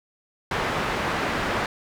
white low-pass noise, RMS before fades -26 dBFS, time 0.51-1.66 s, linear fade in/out 2 ms, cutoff 1600 Hz, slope 12 dB/octave, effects none

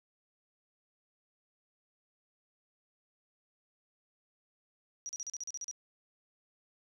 sine tone bursts, 5780 Hz, F#8, 41 cents flat, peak -37 dBFS, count 10, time 5.06-5.712 s, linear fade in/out 0 ms, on 31 ms, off 38 ms, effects none

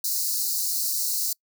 white high-pass noise, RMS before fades -26 dBFS, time 0.04-1.33 s, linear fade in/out 5 ms, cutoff 4100 Hz, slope 96 dB/octave, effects noise-tail reverb RT60 0.1 s tail -26 dB re dry

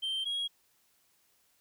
sine tone pair in turn, 3136 / 3298 Hz, G7 / G#7, 0 / -13 cents, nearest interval minor second, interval 87 cents, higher second, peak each -28 dBFS, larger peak neither, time 0.02-0.25 / 0.25-0.48 s, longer neither, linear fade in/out 20 ms, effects tanh soft clip ceiling -30 dBFS + white hiss -70 dBFS RMS until 1.6 s

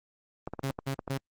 clicks, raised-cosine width 1 ms, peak -21 dBFS, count 7, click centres 0.475 / 0.536 / 0.593 / 0.703 / 0.789 / 0.992 / 1.078 s
sawtooth tone bursts, 136 Hz, C#3, 33 cents flat, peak -25 dBFS, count 3, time 0.63-1.179 s, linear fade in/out 10 ms, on 83 ms, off 150 ms
effects Opus 24 kbps

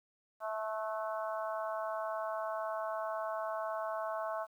harmonic tone with a mistuned harmonic, 218.1 Hz, A3, 15 cents flat, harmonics 3 / 4 / 5 / 6 / 7, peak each -37 / -43 / -41 / -45 / -48 dBFS, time 0.4-4.47 s, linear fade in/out 50 ms, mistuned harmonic 7, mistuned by -25 cents, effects 11-bit

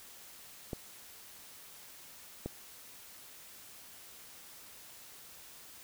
clicks, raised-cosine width 2 ms, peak -23 dBFS, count 2, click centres 0.732 / 2.46 s, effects white hiss -53 dBFS RMS until 5.83 s

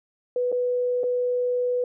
sine tone with dropouts, 493.9 Hz, B4, in tune, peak -21 dBFS, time 0.36-1.84 s, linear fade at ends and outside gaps 2 ms, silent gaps 0.518-0.525 / 1.034-1.039 s, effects none

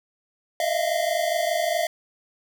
square tone cluster, 621 / 668 / 693 Hz, D#5 / E5 / F5, -3 / +23 / -14 cents, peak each -27 dBFS, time 0.6-1.87 s, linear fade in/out 2 ms, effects none

